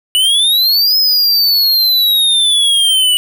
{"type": "exponential two-way sweep", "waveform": "square", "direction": "up then down", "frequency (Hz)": [2933, 5140, 2933], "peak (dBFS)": -9, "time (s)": [0.15, 3.17], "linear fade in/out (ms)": 0, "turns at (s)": 0.97, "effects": []}